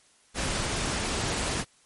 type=noise; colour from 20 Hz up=pink; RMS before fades=-29 dBFS; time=0.34-1.65 s; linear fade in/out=50 ms; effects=white hiss -61 dBFS RMS until 1.85 s + MP3 48 kbps